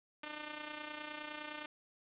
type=tone with amplitude modulation; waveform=5% pulse; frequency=301 Hz; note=D4; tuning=43 cents sharp; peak=-29 dBFS; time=0.23-1.66 s; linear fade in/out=5 ms; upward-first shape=sine; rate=29.7 Hz; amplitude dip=60%; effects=resampled to 8000 Hz + 10-bit

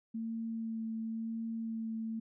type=tone with vibrato; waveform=sine; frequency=225.1 Hz; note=A3; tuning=40 cents sharp; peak=-35 dBFS; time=0.14-2.2 s; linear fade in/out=10 ms; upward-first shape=sine; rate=0.95 Hz; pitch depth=13 cents each way; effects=none

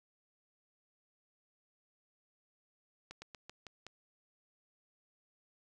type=slowing click train; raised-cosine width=0.2 ms; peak=-30 dBFS; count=6; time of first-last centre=3.11-3.866 s; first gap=110 ms; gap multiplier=1.16; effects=none

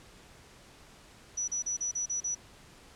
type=tone bursts; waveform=sine; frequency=5900 Hz; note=F#8; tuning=6 cents flat; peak=-29 dBFS; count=7; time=1.37-2.35 s; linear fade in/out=10 ms; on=110 ms; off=35 ms; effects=pink hiss -55 dBFS RMS until 2.95 s + low-pass 9000 Hz 12 dB/octave

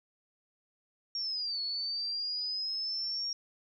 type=linear two-way sweep; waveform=sine; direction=down then up; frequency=5588 to 4375 to 5588 Hz; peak=-32 dBFS; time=1.15-3.33 s; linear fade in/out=2 ms; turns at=1.61 s; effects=none

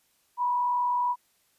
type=tone with frequency modulation; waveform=sine; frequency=978 Hz; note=B5; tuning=17 cents flat; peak=-23 dBFS; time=0.37-1.16 s; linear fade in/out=50 ms; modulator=42.3 Hz; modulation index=0.45; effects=white hiss -68 dBFS RMS until 1.58 s + resampled to 32000 Hz

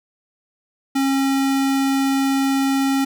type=tone; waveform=square; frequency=271.6 Hz; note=C#4; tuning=35 cents flat; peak=-17 dBFS; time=0.95-3.05 s; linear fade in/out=10 ms; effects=none

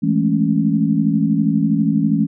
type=chord; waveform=sine; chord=A major seventh; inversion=second; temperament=equal; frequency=164.81 / 207.7 / 220 / 277.2 Hz; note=E3 / G#3 / A3 / C#4; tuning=0 / 0 / 0 / 0 cents; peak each=-19 dBFS; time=0.02-2.27 s; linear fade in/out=20 ms; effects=none

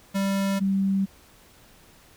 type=tone pair in turn; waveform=square / sine; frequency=196 / 194.42 Hz; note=G3 / G3; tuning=0 / -14 cents; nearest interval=unison; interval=14 cents; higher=first; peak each=-23 / -20 dBFS; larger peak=second; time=0.14-0.6 / 0.6-1.06 s; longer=neither; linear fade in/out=20 ms; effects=pink hiss -54 dBFS RMS until 2.16 s

